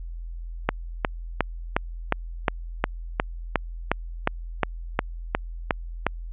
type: click train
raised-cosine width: 0.5 ms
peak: -4 dBFS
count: 16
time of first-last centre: 0.69-6.066 s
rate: 2.79 Hz
effects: added 42 Hz sine -32 dBFS peak until 6.32 s + resampled to 8000 Hz